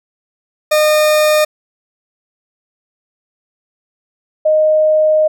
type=tone pair in turn; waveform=40% pulse / sine; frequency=610 / 619.6 Hz; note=D#5 / D#5; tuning=-34 / -7 cents; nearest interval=unison; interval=27 cents; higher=second; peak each=-8 dBFS; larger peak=neither; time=0.71-1.45 / 4.45-5.28 s; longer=second; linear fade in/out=10 ms; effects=none